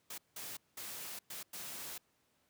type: noise bursts at uneven times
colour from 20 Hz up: white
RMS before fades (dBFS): -45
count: 5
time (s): 0.1-0.18 / 0.36-0.57 / 0.77-1.19 / 1.3-1.43 / 1.53-1.98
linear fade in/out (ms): 5
effects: pink hiss -75 dBFS RMS until 2.49 s + high-pass 100 Hz 12 dB/octave